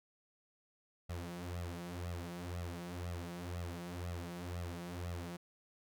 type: tone with flanger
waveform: sawtooth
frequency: 87.31 Hz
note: F2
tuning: in tune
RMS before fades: -43 dBFS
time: 1.09-5.37 s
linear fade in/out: 10 ms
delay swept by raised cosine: 1.5 to 5.5 ms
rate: 2 Hz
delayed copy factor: +0.95
effects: none